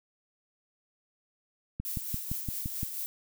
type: click train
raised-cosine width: 5 ms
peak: -21 dBFS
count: 7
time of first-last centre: 1.8-2.831 s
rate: 5.82 Hz
type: noise with tremolo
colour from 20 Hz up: violet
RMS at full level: -35 dBFS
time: 1.85-3.06 s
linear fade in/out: 0 ms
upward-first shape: sine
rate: 4.5 Hz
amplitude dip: 40%
effects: none